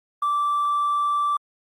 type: tone with hard clipping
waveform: triangle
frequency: 1167 Hz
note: D6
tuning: 11 cents flat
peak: -19 dBFS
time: 0.22-1.37 s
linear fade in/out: 5 ms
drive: 2 dB
effects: Opus 32 kbps